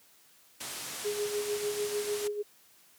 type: low-pass noise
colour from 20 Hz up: white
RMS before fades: -40 dBFS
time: 0.6-2.28 s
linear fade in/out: 10 ms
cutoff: 11000 Hz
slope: 24 dB/octave
type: tone with tremolo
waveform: sine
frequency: 415 Hz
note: G#4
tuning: 1 cent flat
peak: -28 dBFS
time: 1.04-2.43 s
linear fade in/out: 20 ms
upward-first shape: sine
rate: 6.7 Hz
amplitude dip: 60%
effects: white hiss -61 dBFS RMS until 2.98 s + high-pass 100 Hz 12 dB/octave